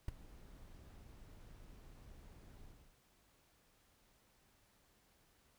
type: noise with ADSR envelope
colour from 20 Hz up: brown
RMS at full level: -38 dBFS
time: 0.08-2.98 s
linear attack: 3 ms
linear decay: 13 ms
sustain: -19 dB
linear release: 350 ms
effects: pink hiss -72 dBFS RMS until 5.58 s